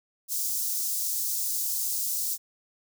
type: high-pass noise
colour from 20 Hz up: white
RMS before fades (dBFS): -29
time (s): 0.28-2.38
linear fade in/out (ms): 50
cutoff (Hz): 5300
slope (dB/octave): 24
effects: none